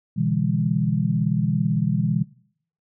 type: chord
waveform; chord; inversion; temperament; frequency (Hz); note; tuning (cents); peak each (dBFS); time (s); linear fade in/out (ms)
sine; E dominant seventh; second; equal with one note detuned; 123.47 / 146.83 / 164.81 / 202.7; B2 / D3 / E3 / G#3; 0 / 0 / 0 / -42; -25 / -26 / -23 / -25; 0.16-2.24; 20
effects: noise-tail reverb RT60 0.6 s tail -21 dB re dry